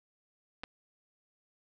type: clicks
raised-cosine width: 0.3 ms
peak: -24 / -25 dBFS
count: 2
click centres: 0.635 / 0.639 s
effects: none